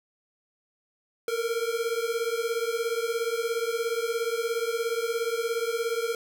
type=beating tone pair; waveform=square; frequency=454.1 / 471.1 Hz; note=A#4 / A#4; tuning=-45 / +18 cents; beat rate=17 Hz; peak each=-30 dBFS; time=1.28-6.15 s; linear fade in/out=2 ms; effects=none